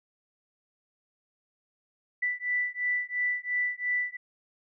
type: beating tone pair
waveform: sine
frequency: 1975.5 / 1978.4 Hz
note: B6 / B6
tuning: 0 / +3 cents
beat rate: 2.9 Hz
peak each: -30 dBFS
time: 2.22-4.17 s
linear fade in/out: 10 ms
effects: none